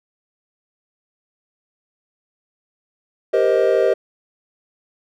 triangle chord, C minor seventh, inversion second, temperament just, 392.4 / 470.9 / 523.3 / 627.9 Hz, G4 / Bb4 / C5 / Eb5, +2 / +18 / 0 / +16 cents, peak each -17 dBFS, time 3.33-3.94 s, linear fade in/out 10 ms, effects none

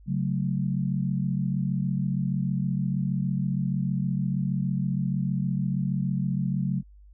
sine chord, F# minor, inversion second, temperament equal, 138.59 / 185 / 220 Hz, C#3 / F#3 / A3, 0 / 0 / 0 cents, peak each -27 / -27 / -33 dBFS, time 0.06-6.83 s, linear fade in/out 50 ms, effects added 50 Hz sine -48 dBFS peak until 7.13 s

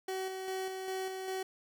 30% pulse tone with tremolo, 378.1 Hz, F#4, 38 cents sharp, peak -32 dBFS, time 0.08-1.43 s, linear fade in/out 5 ms, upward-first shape square, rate 2.5 Hz, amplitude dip 35%, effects none

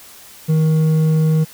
sine tone with hard clipping, 157.6 Hz, D#3, 23 cents sharp, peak -13 dBFS, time 0.48-1.45 s, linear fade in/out 20 ms, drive 5 dB, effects white hiss -41 dBFS RMS until 1.53 s

